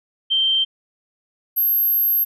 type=tone pair in turn; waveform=sine; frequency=3136 / 12544 Hz; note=G7 / G9; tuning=0 / 0 cents; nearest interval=2 octaves; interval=2400 cents; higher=second; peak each=-15 dBFS; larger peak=neither; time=0.3-0.65 / 1.56-2.25 s; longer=second; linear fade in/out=20 ms; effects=none